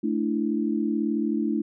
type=chord; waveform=sine; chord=A suspended fourth; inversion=none; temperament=equal with one note detuned; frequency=220 / 293.7 / 332.3 Hz; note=A3 / D4 / E4; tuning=0 / 0 / +14 cents; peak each=-26 / -27 / -28 dBFS; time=0.03-1.62 s; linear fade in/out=10 ms; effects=none